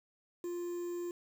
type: tone with quantisation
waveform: triangle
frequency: 349.2 Hz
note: F4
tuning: in tune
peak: -34 dBFS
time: 0.44-1.11 s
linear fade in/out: 2 ms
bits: 9
effects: none